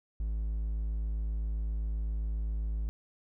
triangle tone, 53.8 Hz, A1, 38 cents flat, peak -28 dBFS, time 0.2-2.89 s, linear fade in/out 0 ms, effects none

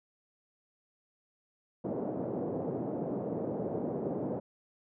white band-pass noise, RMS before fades -35 dBFS, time 1.84-4.4 s, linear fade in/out 10 ms, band 130 to 560 Hz, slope 24 dB/octave, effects none

